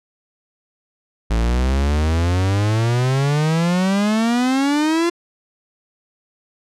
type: exponential sweep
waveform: 45% pulse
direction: up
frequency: 54.1 to 347.6 Hz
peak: -15 dBFS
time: 1.3-5.1 s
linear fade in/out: 10 ms
effects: low-pass 8000 Hz 12 dB/octave